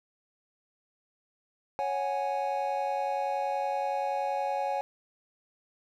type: chord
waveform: triangle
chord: C# suspended fourth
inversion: none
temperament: equal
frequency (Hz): 554.4 / 740 / 830.6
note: C#5 / F#5 / G#5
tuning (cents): 0 / 0 / 0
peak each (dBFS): -31 / -32 / -29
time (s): 1.79-4.81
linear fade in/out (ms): 0
effects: none